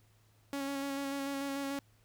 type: tone with vibrato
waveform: sawtooth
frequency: 277.2 Hz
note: C#4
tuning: in tune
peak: -31 dBFS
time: 0.53-1.79 s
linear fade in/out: 0 ms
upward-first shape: square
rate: 6.8 Hz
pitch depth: 16 cents each way
effects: added 107 Hz sine -65 dBFS peak until 2.04 s + pink hiss -70 dBFS RMS until 2.04 s